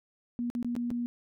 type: tone with dropouts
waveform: sine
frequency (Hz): 240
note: B3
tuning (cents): -49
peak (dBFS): -29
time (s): 0.39-1.06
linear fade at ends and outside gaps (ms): 0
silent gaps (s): 0.501-0.551 / 0.628-0.646 / 0.753-0.764 / 0.904-0.913
effects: none